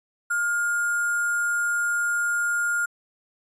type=tone with sample-and-hold; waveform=sine; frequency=1412 Hz; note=F6; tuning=19 cents sharp; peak=-21 dBFS; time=0.3-2.86 s; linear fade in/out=10 ms; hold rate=8820 Hz; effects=resampled to 22050 Hz